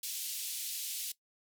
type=band-pass noise; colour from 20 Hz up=white; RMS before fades=-39 dBFS; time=0.03-1.12 s; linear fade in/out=5 ms; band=2800 to 15000 Hz; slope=24 dB/octave; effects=noise-tail reverb RT60 0.1 s tail -18 dB re dry